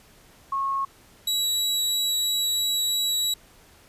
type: tone pair in turn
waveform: sine / sawtooth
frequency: 1092 / 3899 Hz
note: C#6 / B7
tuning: -26 / -23 cents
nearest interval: octave + minor seventh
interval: 2203 cents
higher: second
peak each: -23 / -19 dBFS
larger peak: second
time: 0.52-0.85 / 1.27-3.34 s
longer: second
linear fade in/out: 5 ms
effects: pink hiss -54 dBFS RMS until 3.88 s + resampled to 32000 Hz